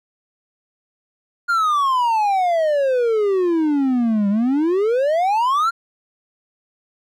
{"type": "exponential two-way sweep", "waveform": "triangle", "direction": "down then up", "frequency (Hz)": [1425, 196.8, 1412], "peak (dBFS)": -13, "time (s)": [1.48, 5.71], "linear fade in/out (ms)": 20, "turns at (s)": 4.29, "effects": []}